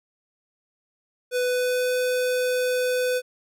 square tone with pitch glide, 497.2 to 501.5 Hz, B4 to B4, +12 to +26 cents, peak -22 dBFS, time 1.31-3.22 s, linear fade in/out 50 ms, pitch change +14 cents, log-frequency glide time 1.42-1.95 s, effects none

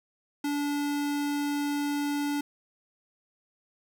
square tone, 289 Hz, D4, 28 cents flat, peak -28 dBFS, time 0.44-2.41 s, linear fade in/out 5 ms, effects 9-bit

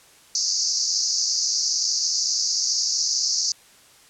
pink band-pass noise, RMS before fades -23 dBFS, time 0.35-3.52 s, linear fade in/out 2 ms, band 4600 to 6600 Hz, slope 96 dB/octave, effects white hiss -52 dBFS RMS until 4.09 s + low-pass 10000 Hz 12 dB/octave

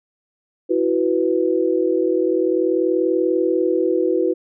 sine chord, E suspended second, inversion none, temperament equal, 329.6 / 370 / 493.9 Hz, E4 / F#4 / B4, 0 / 0 / 0 cents, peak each -20 / -19 / -21 dBFS, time 0.69-4.34 s, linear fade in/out 20 ms, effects none

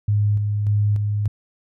sine tone with tremolo, 103.83 Hz, G#2, in tune, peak -15 dBFS, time 0.08-1.28 s, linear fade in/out 5 ms, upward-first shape square, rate 1.7 Hz, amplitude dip 35%, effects none

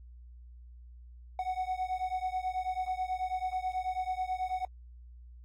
triangle beating tone pair, 739 / 748.2 Hz, F#5 / F#5, -2 / +19 cents, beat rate 9.2 Hz, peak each -32 / -33 dBFS, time 1.39-4.65 s, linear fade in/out 2 ms, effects added 60 Hz sine -48 dBFS peak until 5.44 s + AAC 64 kbps

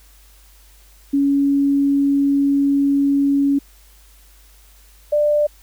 sine tone pair in turn, 280 / 593.3 Hz, C#4 / D5, +18 / +18 cents, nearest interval octave + minor second, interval 1300 cents, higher second, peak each -13 dBFS, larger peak neither, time 1.13-3.59 / 5.12-5.47 s, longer first, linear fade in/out 10 ms, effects added 50 Hz sine -47 dBFS peak until 5.62 s + white hiss -52 dBFS RMS until 5.62 s

